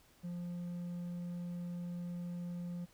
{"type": "tone with hard clipping", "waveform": "sine", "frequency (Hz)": 175, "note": "F3", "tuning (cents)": 4, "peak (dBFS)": -40, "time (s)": [0.23, 2.86], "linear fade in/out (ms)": 20, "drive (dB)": 3, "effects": ["pink hiss -66 dBFS RMS until 2.93 s"]}